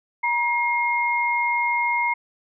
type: tone pair together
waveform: sine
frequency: 952 / 2137 Hz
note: A#5 / C7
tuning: +36 / +36 cents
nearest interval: octave + major second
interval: 1400 cents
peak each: -22 dBFS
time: 0.23-2.14 s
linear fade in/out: 10 ms
effects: none